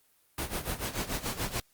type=noise with tremolo; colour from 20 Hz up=pink; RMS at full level=-31 dBFS; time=0.38-1.6 s; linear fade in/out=2 ms; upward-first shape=sine; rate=6.9 Hz; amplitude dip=80%; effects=white hiss -67 dBFS RMS until 1.73 s + Opus 32 kbps